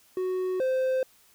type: tone pair in turn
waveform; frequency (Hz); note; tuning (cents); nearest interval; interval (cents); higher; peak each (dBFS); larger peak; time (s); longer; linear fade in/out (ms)
triangle; 370 / 519.5; F#4 / C5; 0 / -12; tritone; 588; second; -24 / -21; second; 0.17-0.6 / 0.6-1.03; neither; 2
effects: white hiss -60 dBFS RMS until 1.34 s